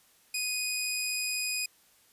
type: tone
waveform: 15% pulse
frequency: 2489 Hz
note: D#7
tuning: in tune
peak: -23 dBFS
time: 0.34-1.66 s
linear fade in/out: 5 ms
effects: white hiss -63 dBFS RMS until 2.12 s + resampled to 32000 Hz